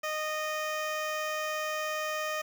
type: tone with notch filter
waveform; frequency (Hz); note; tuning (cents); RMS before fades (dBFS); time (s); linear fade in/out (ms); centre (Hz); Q
15% pulse; 617; D#5; -15; -33; 0.03-2.42; 10; 10000; 1.7
effects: 9-bit